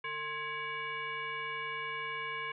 sine tone with frequency modulation, 1661.2 Hz, G#6, in tune, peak -35 dBFS, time 0.04-2.52 s, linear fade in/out 5 ms, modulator 604 Hz, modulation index 1.6, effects none

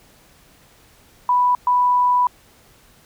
sine tone bursts at uneven times, 987.8 Hz, B5, in tune, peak -13 dBFS, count 2, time 1.29-1.55 / 1.67-2.27 s, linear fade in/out 2 ms, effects pink hiss -52 dBFS RMS until 3.05 s

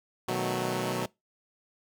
10% pulse chord, B dominant seventh, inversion none, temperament equal, 123.47 / 155.56 / 185 / 220 Hz, B2 / D#3 / F#3 / A3, 0 / 0 / 0 / 0 cents, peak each -25 / -29 / -24 / -29 dBFS, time 0.28-1.06 s, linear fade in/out 5 ms, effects noise-tail reverb RT60 0.2 s tail -23 dB re dry

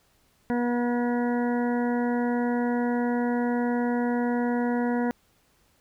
harmonic tone, 241.4 Hz, B3, 39 cents flat, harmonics 1 / 2 / 3 / 4 / 6 / 7 / 8, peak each -24 / -30 / -34 / -36 / -40 / -41 / -42 dBFS, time 0.5-5.11 s, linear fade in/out 0 ms, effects pink hiss -65 dBFS RMS until 5.8 s

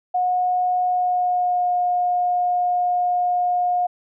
sine tone with pitch glide, 726 to 716 Hz, F#5 to F5, -33 to +43 cents, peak -17 dBFS, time 0.14-3.87 s, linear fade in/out 10 ms, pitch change -24 cents, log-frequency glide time 0.85-1.73 s, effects none

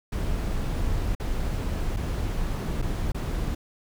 brown noise with dropouts, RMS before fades -27 dBFS, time 0.12-3.55 s, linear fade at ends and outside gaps 5 ms, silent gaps 1.151-1.198 / 1.964-1.968 / 2.818-2.823 / 3.12-3.145 s, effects none

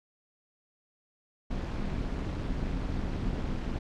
brown noise with amplitude modulation, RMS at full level -29 dBFS, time 1.5-3.79 s, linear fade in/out 10 ms, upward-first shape sine, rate 220 Hz, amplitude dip 75%, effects low-pass 5000 Hz 12 dB/octave

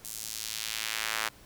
square tone with high-pass filter sweep, 55 Hz, A1, in tune, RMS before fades -35 dBFS, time 0.04-1.29 s, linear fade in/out 10 ms, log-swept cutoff 8200 to 1300 Hz, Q 0.96, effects pink hiss -55 dBFS RMS until 1.45 s

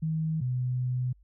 sine tone pair in turn, 158.7 / 125.96 Hz, D#3 / B2, +35 / +35 cents, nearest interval major third, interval 400 cents, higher first, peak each -26 dBFS, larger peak neither, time 0.02-0.41 / 0.41-1.13 s, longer second, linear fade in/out 10 ms, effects added 50 Hz sine -56 dBFS peak until 1.23 s

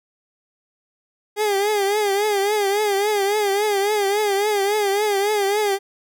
30% pulse tone with vibrato, 408.7 Hz, G#4, 28 cents flat, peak -15 dBFS, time 1.36-5.79 s, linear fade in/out 50 ms, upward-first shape triangle, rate 3.6 Hz, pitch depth 99 cents each way, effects none

